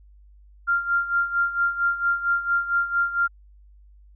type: tone with tremolo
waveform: sine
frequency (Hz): 1392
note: F6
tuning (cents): -6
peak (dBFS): -17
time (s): 0.67-3.28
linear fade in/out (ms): 20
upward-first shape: sine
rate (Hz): 4.4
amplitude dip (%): 75
effects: added 50 Hz sine -48 dBFS peak until 4.15 s